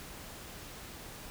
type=silence; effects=pink hiss -47 dBFS RMS until 1.3 s